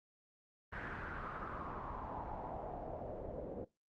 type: noise with low-pass filter sweep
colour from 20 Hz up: pink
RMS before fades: -44 dBFS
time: 0.72-3.65 s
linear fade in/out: 10 ms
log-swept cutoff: 1700 to 500 Hz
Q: 4.1
effects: noise-tail reverb RT60 0.2 s tail -19 dB re dry + Opus 24 kbps